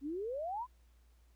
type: exponential sweep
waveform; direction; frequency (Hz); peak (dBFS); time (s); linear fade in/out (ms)
sine; up; 266.3 to 1046.5; -36; 0.01-0.67; 50
effects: added 59 Hz sine -62 dBFS peak until 1.35 s + pink hiss -75 dBFS RMS until 1.35 s

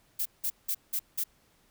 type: noise bursts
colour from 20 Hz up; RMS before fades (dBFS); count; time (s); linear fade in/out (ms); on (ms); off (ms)
violet; -30; 5; 0.19-1.24; 10; 66; 180
effects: pink hiss -66 dBFS RMS until 1.7 s

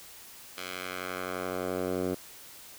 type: tone with band-pass filter sweep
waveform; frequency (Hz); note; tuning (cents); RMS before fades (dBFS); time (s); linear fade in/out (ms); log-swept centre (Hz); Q
10% pulse; 91.6; F#2; -17; -34; 0.57-2.15; 10; 3300 to 350; 0.88
effects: white hiss -49 dBFS RMS until 2.78 s

